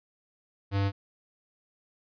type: tone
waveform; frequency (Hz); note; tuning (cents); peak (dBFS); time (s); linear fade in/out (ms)
square; 99; G2; +18; -25; 0.71-0.92; 50
effects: resampled to 11025 Hz